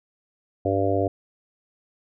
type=harmonic tone; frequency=98 Hz; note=G2; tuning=in tune; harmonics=1 / 3 / 4 / 5 / 6 / 7; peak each=-27 / -27 / -27 / -27 / -27 / -27 dBFS; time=0.65-1.08 s; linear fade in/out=5 ms; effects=none